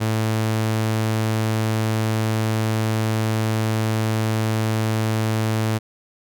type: tone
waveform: sawtooth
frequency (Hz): 110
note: A2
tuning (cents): 0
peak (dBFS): -15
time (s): 0-5.79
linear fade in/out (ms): 20
effects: none